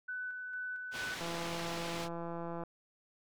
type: tone with tremolo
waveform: sine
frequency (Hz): 1498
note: F#6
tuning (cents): +21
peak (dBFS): -37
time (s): 0.08-1.15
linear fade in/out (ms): 10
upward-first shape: square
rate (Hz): 2.2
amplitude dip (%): 30
type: low-pass noise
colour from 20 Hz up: white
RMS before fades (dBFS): -43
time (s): 0.91-2.09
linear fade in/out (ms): 50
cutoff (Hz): 3900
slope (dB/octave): 12
type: click train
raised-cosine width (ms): 1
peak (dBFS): -28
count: 242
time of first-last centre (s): 1.21-2.636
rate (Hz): 169
effects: none